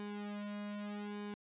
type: tone with flanger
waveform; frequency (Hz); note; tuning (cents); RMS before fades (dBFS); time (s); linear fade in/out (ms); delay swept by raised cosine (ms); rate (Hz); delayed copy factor
sawtooth; 206.2; G#3; -12; -43; 0-1.34; 0; 1.5 to 2.6; 0.82; -0.9
effects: resampled to 8000 Hz